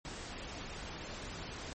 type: noise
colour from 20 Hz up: pink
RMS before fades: -44 dBFS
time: 0.05-1.73 s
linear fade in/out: 0 ms
effects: low-pass 11000 Hz 12 dB/octave + MP3 32 kbps